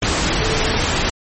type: tone in noise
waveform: sine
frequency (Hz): 440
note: A4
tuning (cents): 0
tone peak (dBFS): -24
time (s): 0.4-0.77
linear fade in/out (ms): 5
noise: pink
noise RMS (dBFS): -18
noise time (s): 0.02-1.1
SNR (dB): -9
effects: MP3 32 kbps